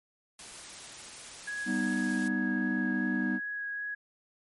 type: noise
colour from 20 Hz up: white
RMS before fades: -45 dBFS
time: 0.39-2.28 s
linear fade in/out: 2 ms
type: tone with vibrato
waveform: sine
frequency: 1661.2 Hz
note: G#6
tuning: in tune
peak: -33 dBFS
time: 1.47-3.95 s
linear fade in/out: 10 ms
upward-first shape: sine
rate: 2.6 Hz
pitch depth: 9 cents each way
type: chord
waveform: triangle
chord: G augmented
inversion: none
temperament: equal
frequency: 196 / 246.9 / 311.1 Hz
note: G3 / B3 / D#4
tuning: 0 / 0 / 0 cents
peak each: -31 / -29 / -32 dBFS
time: 1.65-3.4 s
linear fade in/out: 50 ms
effects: MP3 48 kbps